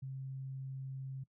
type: tone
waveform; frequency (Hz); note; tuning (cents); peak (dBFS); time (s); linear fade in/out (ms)
sine; 133.5; C3; +35; -40; 0.02-1.24; 10
effects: noise-tail reverb RT60 0.1 s tail -20 dB re dry